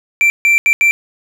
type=tone bursts at uneven times; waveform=triangle; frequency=2349 Hz; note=D7; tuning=in tune; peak=-6 dBFS; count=4; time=0.21-0.3 / 0.45-0.58 / 0.66-0.73 / 0.81-0.91 s; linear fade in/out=0 ms; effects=none